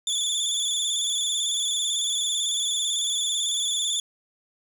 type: tone with vibrato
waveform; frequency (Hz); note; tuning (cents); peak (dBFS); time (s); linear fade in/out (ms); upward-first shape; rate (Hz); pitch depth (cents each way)
25% pulse; 3475; A7; -22; -19; 0.07-4; 2; square; 18; 44
effects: none